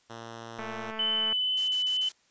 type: tone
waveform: 5% pulse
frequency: 115 Hz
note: A#2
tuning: 23 cents flat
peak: -29 dBFS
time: 0.09-0.92 s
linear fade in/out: 20 ms
type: click train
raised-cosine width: 0.5 ms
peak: -24 dBFS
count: 163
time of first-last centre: 0.59-1.326 s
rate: 220 Hz
type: tone with vibrato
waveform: sine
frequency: 3017 Hz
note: F#7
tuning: 33 cents sharp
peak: -25 dBFS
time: 0.99-2.09 s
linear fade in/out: 5 ms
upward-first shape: sine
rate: 2.1 Hz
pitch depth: 8 cents each way
type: noise bursts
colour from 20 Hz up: blue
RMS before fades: -39 dBFS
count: 4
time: 1.57-2.121 s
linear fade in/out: 5 ms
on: 110 ms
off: 37 ms
effects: white hiss -66 dBFS RMS until 2.3 s + resampled to 16000 Hz